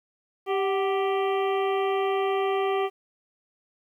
harmonic tone with a mistuned harmonic, 392 Hz, G4, in tune, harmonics 1 / 2 / 3 / 5 / 6 / 7 / 8, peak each -24 / -29 / -32 / -39 / -40 / -42 / -41 dBFS, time 0.46-2.9 s, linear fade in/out 50 ms, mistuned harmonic 2, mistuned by -59 cents, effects 10-bit

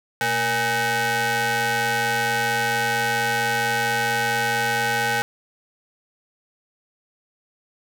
sawtooth ring-modulated tone, 349.2 Hz, F4, in tune, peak -13 dBFS, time 0.21-5.22 s, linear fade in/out 0 ms, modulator 1170 Hz, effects none

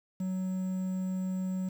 triangle tone with quantisation, 186.5 Hz, F#3, 14 cents sharp, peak -28 dBFS, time 0.2-1.69 s, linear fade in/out 5 ms, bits 9, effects none

